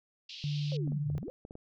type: band-pass noise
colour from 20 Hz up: pink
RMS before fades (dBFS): -46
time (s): 0.29-0.77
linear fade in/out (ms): 5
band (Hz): 2700 to 5100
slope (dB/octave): 48
type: tone with vibrato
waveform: sine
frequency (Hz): 146.83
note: D3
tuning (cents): 0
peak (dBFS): -30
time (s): 0.44-1.18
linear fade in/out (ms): 0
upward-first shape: sine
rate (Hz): 19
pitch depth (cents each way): 10
type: exponential two-way sweep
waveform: sine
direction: down then up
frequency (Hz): 567 to 77.1 to 567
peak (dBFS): -38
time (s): 0.72-1.3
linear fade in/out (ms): 0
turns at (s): 1.16
type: clicks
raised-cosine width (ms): 2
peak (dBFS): -32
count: 10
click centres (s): 0.876 / 0.921 / 1.101 / 1.152 / 1.183 / 1.23 / 1.282 / 1.451 / 1.509 / 1.554
effects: none